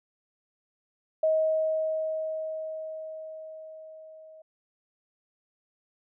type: tone with level ramp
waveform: sine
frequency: 632 Hz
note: D#5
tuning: 27 cents sharp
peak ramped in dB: -20 to -47 dBFS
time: 1.23-4.42 s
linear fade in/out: 5 ms
effects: none